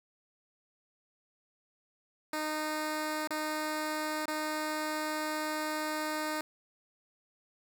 10% pulse tone with dropouts, 307.6 Hz, D#4, 20 cents flat, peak -24 dBFS, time 2.33-6.41 s, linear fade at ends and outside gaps 2 ms, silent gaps 3.274-3.306 / 4.256-4.28 s, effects none

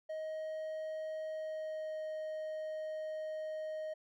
triangle tone with pitch glide, 628 to 623.7 Hz, D#5 to D#5, +16 to +4 cents, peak -36 dBFS, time 0.09-3.94 s, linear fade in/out 10 ms, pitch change -12 cents, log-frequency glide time 1.27-2.04 s, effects none

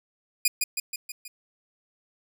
10% pulse tone with echo, 2449 Hz, D#7, 28 cents flat, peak -9 dBFS, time 0.45-0.48 s, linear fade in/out 5 ms, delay 160 ms, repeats 5, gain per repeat -4 dB, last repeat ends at 1.28 s, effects none

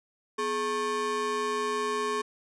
square ring-modulated tone, 334.4 Hz, E4, 25 cents sharp, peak -25 dBFS, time 0.38-2.22 s, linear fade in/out 10 ms, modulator 756 Hz, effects resampled to 22050 Hz

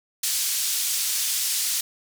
pink band-pass noise, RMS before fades -25 dBFS, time 0.23-1.81 s, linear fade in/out 5 ms, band 4800 to 15000 Hz, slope 12 dB/octave, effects none

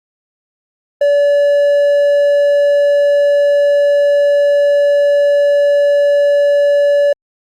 triangle tone, 574 Hz, D5, 40 cents flat, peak -6 dBFS, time 1.01-7.13 s, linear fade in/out 5 ms, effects Opus 32 kbps

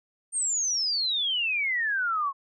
sine exponential sweep, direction down, 8870 to 1072 Hz, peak -24 dBFS, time 0.32-2.33 s, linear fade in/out 50 ms, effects none

